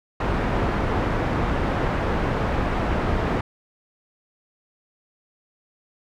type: low-pass noise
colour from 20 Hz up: pink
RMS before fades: -23 dBFS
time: 0.2-3.41 s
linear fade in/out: 5 ms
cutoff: 1500 Hz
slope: 12 dB/octave
effects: none